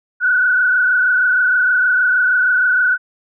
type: tone with frequency modulation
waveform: sine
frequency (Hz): 1480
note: F#6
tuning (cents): 0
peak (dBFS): -11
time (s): 0.2-2.98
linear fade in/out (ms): 50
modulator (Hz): 26.4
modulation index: 1.7
effects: none